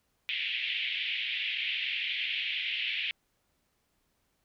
white band-pass noise, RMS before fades -33 dBFS, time 0.29-3.11 s, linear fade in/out 0 ms, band 2100 to 3300 Hz, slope 48 dB/octave, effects pink hiss -75 dBFS RMS until 4.44 s

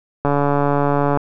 click train, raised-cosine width 1 ms, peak -4 dBFS, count 133, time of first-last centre 0.25-1.173 s, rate 143 Hz, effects none

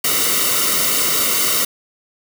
white noise with comb filter, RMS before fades -17 dBFS, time 0.04-1.65 s, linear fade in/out 5 ms, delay 1.2 ms, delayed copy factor -0.75, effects none

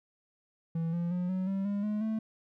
triangle tone with pitch steps, 164.81 / 171.71 / 178.9 / 186.39 / 194.19 / 202.3 / 210.8 / 219.6 Hz, E3 / F3 / F3 / F#3 / G3 / G#3 / G#3 / A3, 0 / -29 / +42 / +13 / -16 / -45 / +26 / -3 cents, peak -27 dBFS, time 0.75-2.19 s, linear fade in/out 5 ms, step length 180 ms, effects none

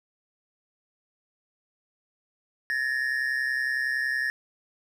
triangle tone pair together, 1714 / 1844.8 Hz, A6 / A#6, -46 / -19 cents, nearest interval minor second, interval 127 cents, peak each -26 dBFS, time 2.7-4.3 s, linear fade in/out 0 ms, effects none

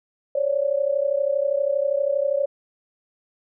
sine tone pair together, 546 / 578.5 Hz, C#5 / D5, -26 / -26 cents, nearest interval minor second, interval 100 cents, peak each -22 dBFS, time 0.35-2.46 s, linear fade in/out 5 ms, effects none

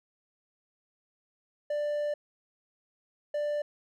triangle tone bursts at uneven times, 590 Hz, D5, 8 cents sharp, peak -26 dBFS, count 2, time 1.7-2.14 / 3.34-3.62 s, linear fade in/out 5 ms, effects none

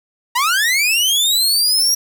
sawtooth linear sweep, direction up, 926 to 5710 Hz, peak -10 dBFS, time 0.35-1.95 s, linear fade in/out 10 ms, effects 7-bit

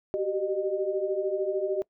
sine tone cluster, 377.7 / 391 / 611 Hz, F#4 / G4 / D#5, +36 / -4 / -32 cents, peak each -30 dBFS, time 0.14-1.82 s, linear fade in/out 0 ms, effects noise-tail reverb RT60 0.1 s tail -22 dB re dry

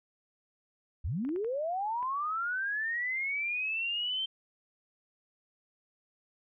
sine linear sweep, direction up, 55.9 to 3136 Hz, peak -30 dBFS, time 1.04-4.26 s, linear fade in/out 10 ms
clicks, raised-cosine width 0.5 ms, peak -35 dBFS, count 5, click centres 1.25 / 1.291 / 1.361 / 1.446 / 2.028 s
effects none

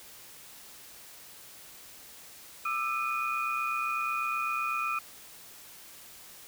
sine tone cluster, 1198 / 1326 / 2467 Hz, D6 / E6 / D#7, +34 / +10 / -15 cents, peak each -34 / -32 / -33 dBFS, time 2.65-4.99 s, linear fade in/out 5 ms, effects white hiss -50 dBFS RMS until 6.47 s

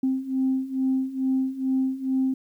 sine beating tone pair, 261.6 / 263.9 Hz, C4 / C4, 0 / +15 cents, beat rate 2.3 Hz, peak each -26 / -23 dBFS, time 0.03-2.34 s, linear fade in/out 5 ms, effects tanh soft clip ceiling -15 dBFS + 10-bit

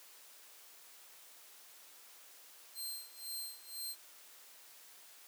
15% pulse tone with tremolo, 4158 Hz, C8, 12 cents flat, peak -33 dBFS, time 2.74-3.96 s, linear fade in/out 50 ms, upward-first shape sine, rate 2 Hz, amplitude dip 90%, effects white hiss -58 dBFS RMS until 5.27 s + high-pass 400 Hz 12 dB/octave

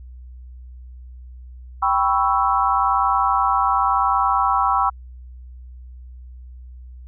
sine chord, C# half-diminished seventh, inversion second, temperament equal, 784 / 987.8 / 1108.7 / 1318.5 Hz, G5 / B5 / C#6 / E6, 0 / 0 / 0 / 0 cents, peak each -21 dBFS, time 1.82-4.9 s, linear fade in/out 10 ms, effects added 62 Hz sine -36 dBFS peak until 7.07 s

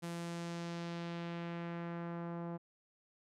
sawtooth tone with low-pass filter sweep, 170.4 Hz, F3, 42 cents flat, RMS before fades -42 dBFS, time 0.02-2.58 s, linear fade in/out 20 ms, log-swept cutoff 11000 to 930 Hz, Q 1.1, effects none

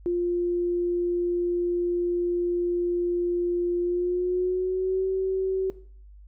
sine tone with pitch glide, 350 to 379.5 Hz, F4 to F#4, +4 to +44 cents, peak -22 dBFS, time 0.06-5.7 s, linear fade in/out 0 ms, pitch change +140 cents, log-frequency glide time 3.81-5.06 s, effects noise-tail reverb RT60 0.5 s tail -18 dB re dry + added 50 Hz sine -45 dBFS peak until 6.27 s

